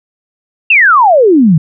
sine exponential sweep, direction down, 2794 to 146.83 Hz, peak -3 dBFS, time 0.7-1.58 s, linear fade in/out 5 ms, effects none

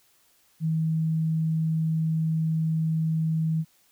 sine tone, 160 Hz, D#3, 49 cents sharp, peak -22 dBFS, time 0.6-3.65 s, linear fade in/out 50 ms, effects white hiss -63 dBFS RMS until 3.91 s

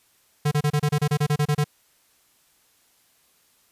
square tone bursts, 148 Hz, D3, 14 cents sharp, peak -19 dBFS, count 13, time 0.45-1.643 s, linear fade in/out 10 ms, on 65 ms, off 29 ms, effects white hiss -62 dBFS RMS until 3.71 s + resampled to 32000 Hz

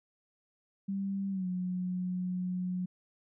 sine tone with pitch glide, 196 to 181.82 Hz, G3 to F#3, 0 to -30 cents, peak -31 dBFS, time 0.88-2.86 s, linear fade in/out 10 ms, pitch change -130 cents, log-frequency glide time 1.3-1.47 s, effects none

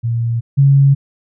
sine tone pair in turn, 116.54 / 138.59 Hz, A#2 / C#3, 0 / 0 cents, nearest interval minor third, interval 300 cents, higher second, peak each -14 / -6 dBFS, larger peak second, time 0.03-0.41 / 0.57-0.95 s, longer neither, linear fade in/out 20 ms, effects none

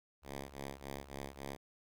5% pulse ring-modulated tone, 69.3 Hz, C#2, in tune, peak -30 dBFS, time 0.22-1.57 s, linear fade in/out 20 ms, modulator 67.5 Hz, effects none

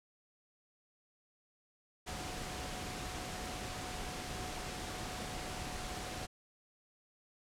sine tone in noise, 733 Hz, F#5, 16 cents flat, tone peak -49 dBFS, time 2.06-6.27 s, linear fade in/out 20 ms, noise pink, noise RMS -42 dBFS, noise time 2.06-6.27 s, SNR -10 dB, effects low-pass 9000 Hz 12 dB/octave

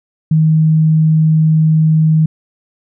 sine tone, 157.6 Hz, D#3, 23 cents sharp, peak -7 dBFS, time 0.31-2.26 s, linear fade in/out 5 ms, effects none

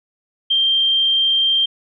sine tone, 3168 Hz, G7, 18 cents sharp, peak -13 dBFS, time 0.5-1.66 s, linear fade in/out 10 ms, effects none

